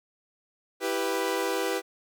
sawtooth chord, E minor, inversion none, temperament equal, 329.6 / 392 / 493.9 Hz, E4 / G4 / B4, 0 / 0 / 0 cents, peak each -29 / -26 / -26 dBFS, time 0.8-1.82 s, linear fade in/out 50 ms, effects none

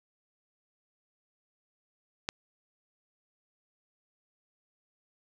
click, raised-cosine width 0.2 ms, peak -13 dBFS, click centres 2.289 s, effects none

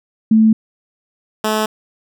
sine / 10% pulse tone pair in turn, 220 / 216 Hz, A3 / A3, 0 / -32 cents, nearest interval unison, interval 32 cents, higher first, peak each -7 dBFS, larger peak neither, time 0.31-0.53 / 1.44-1.66 s, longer neither, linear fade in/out 5 ms, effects none

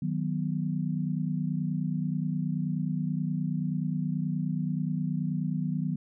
sine chord, B major, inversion first, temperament equal, 155.56 / 185 / 246.9 Hz, D#3 / F#3 / B3, 0 / 0 / 0 cents, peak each -30 / -31 / -34 dBFS, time 0.02-5.96 s, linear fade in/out 5 ms, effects none

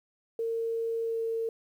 sine tone with pitch glide, 456.8 to 453.9 Hz, A#4 to A#4, -35 to -46 cents, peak -28 dBFS, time 0.39-1.49 s, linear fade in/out 2 ms, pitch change -11 cents, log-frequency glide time 1.03-1.22 s, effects 10-bit

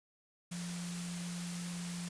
sine tone in noise, 174.61 Hz, F3, in tune, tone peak -39 dBFS, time 0.51-2.09 s, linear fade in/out 10 ms, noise white, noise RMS -45 dBFS, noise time 0.51-2.09 s, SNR +3 dB, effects resampled to 22050 Hz

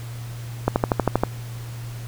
click train, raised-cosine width 1 ms, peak -3 dBFS, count 8, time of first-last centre 0.68-1.236 s, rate 12.6 Hz, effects added 118 Hz sine -31 dBFS peak until 2.07 s + pink hiss -43 dBFS RMS until 2.07 s

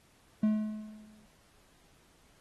triangle tone with exponential decay, 214.4 Hz, A3, 45 cents flat, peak -20 dBFS, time 0.43-1.26 s, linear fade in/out 5 ms, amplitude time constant 180 ms, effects pink hiss -65 dBFS RMS until 2.4 s + AAC 32 kbps

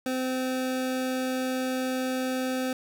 25% pulse tone, 257.8 Hz, C4, 26 cents flat, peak -23 dBFS, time 0.06-2.73 s, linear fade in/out 2 ms, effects none

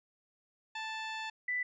15% pulse / sine tone pair in turn, 880 / 1986.4 Hz, A5 / B6, 0 / +9 cents, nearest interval octave + major second, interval 1409 cents, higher second, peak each -31 / -31 dBFS, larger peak neither, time 0.75-1.3 / 1.48-1.63 s, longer first, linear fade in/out 5 ms, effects resampled to 16000 Hz

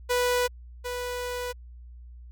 sawtooth tone pair in turn, 492.4 / 492.4 Hz, B4 / B4, -5 / -5 cents, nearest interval unison, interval 0 cents, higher neither, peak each -18 / -26 dBFS, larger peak first, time 0.09-0.48 / 0.84-1.53 s, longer second, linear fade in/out 20 ms, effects added 60 Hz sine -42 dBFS peak until 2.31 s + MP3 96 kbps

